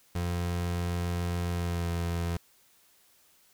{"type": "tone with pitch glide", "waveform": "30% pulse", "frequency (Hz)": [87.31, 85.41], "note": ["F2", "F2"], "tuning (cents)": [0, -38], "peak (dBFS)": -26, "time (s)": [0.15, 2.37], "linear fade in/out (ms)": 5, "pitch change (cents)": -38, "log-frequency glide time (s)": [1.48, 1.91], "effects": ["white hiss -63 dBFS RMS until 3.53 s"]}